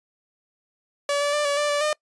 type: tone with pitch steps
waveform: sawtooth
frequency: 572 / 578 / 592 / 571 / 589 / 581 / 606 Hz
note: D5 / D5 / D5 / D5 / D5 / D5 / D#5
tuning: -46 / -28 / +14 / -49 / +5 / -19 / -46 cents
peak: -17 dBFS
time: 1.09-1.93 s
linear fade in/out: 2 ms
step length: 120 ms
effects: noise-tail reverb RT60 0.1 s tail -24 dB re dry + resampled to 22050 Hz